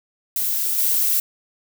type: noise with level steps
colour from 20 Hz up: violet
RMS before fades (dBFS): -22 / -19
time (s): 0.36-1.2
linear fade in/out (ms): 2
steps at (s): 0.78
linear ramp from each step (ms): 5
effects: none